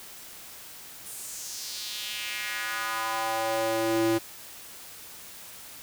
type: tone with high-pass filter sweep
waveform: square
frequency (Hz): 112.2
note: A2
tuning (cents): +34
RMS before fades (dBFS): -30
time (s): 1.05-4.19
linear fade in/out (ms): 20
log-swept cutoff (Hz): 10000 to 280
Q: 2.3
effects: white hiss -45 dBFS RMS until 5.82 s